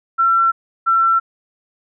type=tone pair in turn; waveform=sine; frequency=1352 / 1347.2 Hz; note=E6 / E6; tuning=+43 / +37 cents; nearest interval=unison; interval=6 cents; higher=first; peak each=-11 dBFS; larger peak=neither; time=0.18-0.52 / 0.86-1.2 s; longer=neither; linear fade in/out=20 ms; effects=none